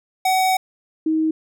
square / sine tone pair in turn, 752 / 316.2 Hz, F#5 / D#4, +28 / +28 cents, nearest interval octave + minor third, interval 1500 cents, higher first, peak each -16 dBFS, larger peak neither, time 0.25-0.57 / 1.06-1.31 s, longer first, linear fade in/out 5 ms, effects none

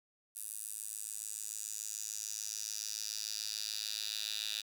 10% pulse tone with high-pass filter sweep, 106.9 Hz, A2, 49 cents flat, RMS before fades -41 dBFS, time 0.35-4.62 s, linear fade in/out 20 ms, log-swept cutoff 9800 to 3700 Hz, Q 3.1, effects none

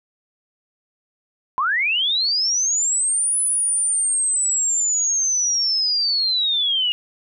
sine linear two-way sweep, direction up then down, 976 to 10050 to 2837 Hz, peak -17 dBFS, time 1.58-6.92 s, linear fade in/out 0 ms, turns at 3.4 s, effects none

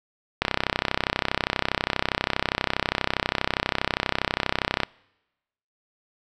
click train, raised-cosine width 0.3 ms, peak -4 dBFS, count 144, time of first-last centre 0.42-4.834 s, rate 32.4 Hz, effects noise-tail reverb RT60 1.0 s tail -26 dB re dry

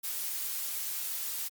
blue noise, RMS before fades -35 dBFS, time 0.03-1.49 s, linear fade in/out 20 ms, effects Opus 48 kbps

